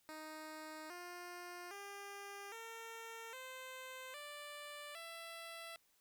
10% pulse tone with pitch steps, 311.1 / 353.3 / 401.1 / 455.5 / 517.2 / 587.3 / 666.9 Hz, D#4 / F4 / G4 / A#4 / C5 / D5 / E5, 0 / +20 / +40 / -40 / -20 / 0 / +20 cents, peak -40 dBFS, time 0.09-5.76 s, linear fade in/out 0 ms, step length 810 ms, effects white hiss -75 dBFS RMS until 6 s

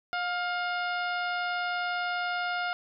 harmonic tone with a mistuned harmonic, 713 Hz, F5, 36 cents sharp, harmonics 1 / 2 / 3 / 4 / 5 / 6 / 7, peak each -32 / -31 / -40 / -41 / -44 / -47 / -48 dBFS, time 0.13-2.73 s, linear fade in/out 0 ms, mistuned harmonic 2, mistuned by -26 cents, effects none

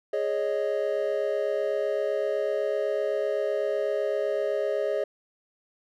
triangle chord, Ab suspended fourth, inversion none, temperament equal, 415.3 / 554.4 / 622.3 Hz, Ab4 / Db5 / Eb5, 0 / 0 / 0 cents, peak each -27 dBFS, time 0.13-5.04 s, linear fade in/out 5 ms, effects none

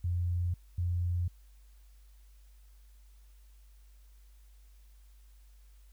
sine tone pair in turn, 87.8 / 87.8 Hz, F2 / F2, +10 / +10 cents, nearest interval unison, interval 0 cents, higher neither, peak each -28 dBFS, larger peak neither, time 0.04-0.54 / 0.78-1.28 s, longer neither, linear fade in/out 5 ms, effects added 50 Hz sine -54 dBFS peak until 5.92 s + white hiss -70 dBFS RMS until 5.92 s

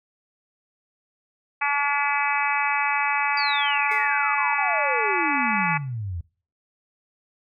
harmonic tone, 286.2 Hz, D4, 45 cents flat, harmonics 3 / 4 / 5 / 6 / 7 / 8 / 9, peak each -26 / -28 / -29 / -30 / -28 / -28 / -30 dBFS, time 1.61-5.78 s, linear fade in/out 10 ms
sine exponential sweep, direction down, 4759 to 80.7 Hz, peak -27 dBFS, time 3.37-6.21 s, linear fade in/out 5 ms
30% pulse tone with exponential decay, 432.8 Hz, A4, 29 cents flat, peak -31 dBFS, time 3.91-4.21 s, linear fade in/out 5 ms, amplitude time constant 65 ms
effects noise-tail reverb RT60 0.4 s tail -22 dB re dry

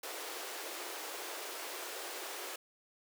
pink high-pass noise, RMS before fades -43 dBFS, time 0.03-2.56 s, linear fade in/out 5 ms, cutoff 340 Hz, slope 48 dB/octave, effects none

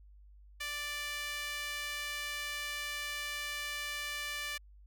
sawtooth tone with high-pass filter, 587.3 Hz, D5, in tune, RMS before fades -39 dBFS, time 0.6-4.58 s, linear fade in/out 10 ms, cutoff 2000 Hz, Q 1.7, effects added 50 Hz sine -54 dBFS peak until 4.86 s

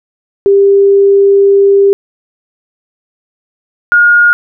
sine tone pair in turn, 397.1 / 1428.7 Hz, G4 / F6, +22 / +39 cents, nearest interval octave + minor seventh, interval 2217 cents, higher second, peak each -3 dBFS, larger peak neither, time 0.46-1.93 / 3.92-4.33 s, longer first, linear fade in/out 0 ms, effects none

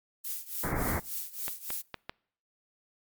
violet noise with tremolo, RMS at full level -33 dBFS, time 0.24-1.82 s, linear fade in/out 10 ms, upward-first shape triangle, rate 3.5 Hz, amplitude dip 90%
pink low-pass noise, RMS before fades -31 dBFS, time 0.63-1 s, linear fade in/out 10 ms, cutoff 2200 Hz, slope 96 dB/octave
clicks, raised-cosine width 0.3 ms, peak -19 dBFS, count 4, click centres 1.481 / 1.704 / 1.943 / 2.095 s
effects noise-tail reverb RT60 0.6 s tail -26 dB re dry + MP3 96 kbps

